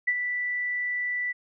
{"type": "tone with ADSR envelope", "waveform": "sine", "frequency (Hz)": 1972, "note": "B6", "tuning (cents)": -3, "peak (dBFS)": -19, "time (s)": [0.07, 1.33], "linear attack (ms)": 12, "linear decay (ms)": 52, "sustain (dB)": -7, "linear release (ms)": 21, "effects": []}